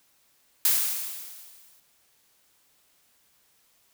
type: noise with exponential decay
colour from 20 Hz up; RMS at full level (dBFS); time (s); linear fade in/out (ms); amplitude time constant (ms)
blue; -20; 0.65-1.8; 1; 250
effects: white hiss -65 dBFS RMS until 3.93 s